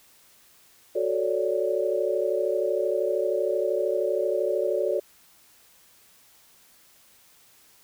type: chord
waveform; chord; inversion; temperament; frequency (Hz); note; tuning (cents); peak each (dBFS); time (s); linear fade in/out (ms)
sine; D major seventh; first; equal; 370 / 440 / 554.4 / 587.3; F#4 / A4 / C#5 / D5; 0 / 0 / 0 / 0; -28; 0.95-5; 10
effects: white hiss -57 dBFS RMS until 7.83 s